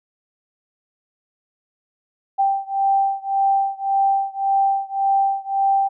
sine beating tone pair, 784 / 785.8 Hz, G5 / G5, 0 / +4 cents, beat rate 1.8 Hz, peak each -19 / -20 dBFS, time 2.38-5.89 s, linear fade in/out 20 ms, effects none

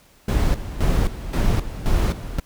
brown noise with tremolo, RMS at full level -18 dBFS, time 0.28-2.4 s, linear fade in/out 5 ms, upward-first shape square, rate 1.9 Hz, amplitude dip 75%, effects pink hiss -54 dBFS RMS until 2.45 s

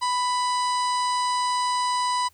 harmonic tone with a mistuned harmonic, 992 Hz, B5, 7 cents sharp, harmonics 1 / 2 / 3 / 4 / 5 / 6 / 7 / 8 / 9, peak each -22 / -36 / -38 / -35 / -34 / -44 / -46 / -38 / -44 dBFS, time 0.01-2.29 s, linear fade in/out 20 ms, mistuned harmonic 8, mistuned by +52 cents, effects added 81 Hz sine -61 dBFS peak until 2.33 s + white hiss -61 dBFS RMS until 2.33 s

